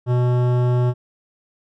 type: tone with hard clipping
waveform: sine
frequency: 123.47 Hz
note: B2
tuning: in tune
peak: -17 dBFS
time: 0.06-0.94 s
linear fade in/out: 50 ms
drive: 15 dB
effects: none